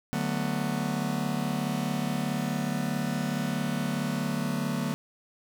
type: chord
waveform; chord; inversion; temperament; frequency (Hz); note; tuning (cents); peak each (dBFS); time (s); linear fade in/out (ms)
45% pulse; B minor seventh; first; just; 148.16 / 185.21 / 222.2 / 246.9; D3 / F#3 / A3 / B3; +16 / +2 / +17 / 0; -33; 0.13-4.94; 0
effects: none